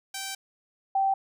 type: tone pair in turn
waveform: 5% pulse / sine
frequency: 778 / 778 Hz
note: G5 / G5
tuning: -13 / -13 cents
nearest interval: unison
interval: 0 cents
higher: neither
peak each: -21 dBFS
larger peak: neither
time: 0.14-0.35 / 0.95-1.14 s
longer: first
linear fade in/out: 5 ms
effects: none